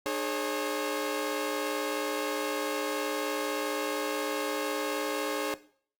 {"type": "tone cluster", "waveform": "sawtooth", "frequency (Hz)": [300.7, 419, 542], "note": ["D4", "G#4", "C#5"], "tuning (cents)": [41, 15, -39], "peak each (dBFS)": [-31, -30, -28], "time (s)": [0.06, 5.54], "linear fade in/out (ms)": 0, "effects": ["noise-tail reverb RT60 0.5 s tail -17 dB re dry", "Opus 48 kbps"]}